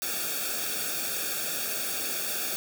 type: noise with comb filter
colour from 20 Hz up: white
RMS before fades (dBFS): -31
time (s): 0.02-2.56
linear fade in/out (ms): 0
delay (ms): 0.99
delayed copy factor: -0.9
effects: none